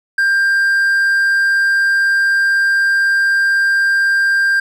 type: tone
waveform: triangle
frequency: 1591 Hz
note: G6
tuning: 25 cents sharp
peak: -9 dBFS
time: 0.18-4.6 s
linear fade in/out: 5 ms
effects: none

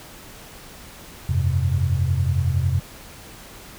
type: chord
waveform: sine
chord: F suspended second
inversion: none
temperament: just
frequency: 87.31 / 98.22 / 130.96 Hz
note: F2 / G2 / C3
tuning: 0 / +4 / +2 cents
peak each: -21 / -24 / -22 dBFS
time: 1.29-2.8 s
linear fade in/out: 5 ms
effects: pink hiss -42 dBFS RMS until 3.78 s

